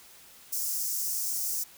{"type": "high-pass noise", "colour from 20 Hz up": "white", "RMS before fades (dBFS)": -31, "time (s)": [0.52, 1.64], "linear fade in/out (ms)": 10, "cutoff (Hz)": 5200, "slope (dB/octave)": 48, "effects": ["white hiss -53 dBFS RMS until 1.77 s"]}